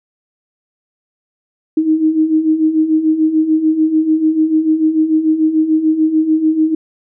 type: beating tone pair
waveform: sine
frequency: 309.6 / 316.4 Hz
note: D#4 / D#4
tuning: -9 / +29 cents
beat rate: 6.8 Hz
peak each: -17 / -11 dBFS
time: 1.77-6.75 s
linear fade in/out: 5 ms
effects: none